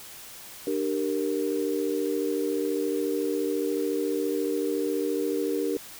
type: chord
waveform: sine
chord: G minor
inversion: second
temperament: equal with one note detuned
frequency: 299.1 / 392 / 466.2 Hz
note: D4 / G4 / Bb4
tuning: +32 / 0 / 0 cents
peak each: -29 dBFS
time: 0.67-5.77 s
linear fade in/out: 2 ms
effects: white hiss -44 dBFS RMS until 5.99 s